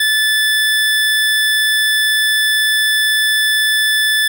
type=tone; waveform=25% pulse; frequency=1742 Hz; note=A6; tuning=18 cents flat; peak=-8 dBFS; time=0-4.28 s; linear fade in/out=5 ms; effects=none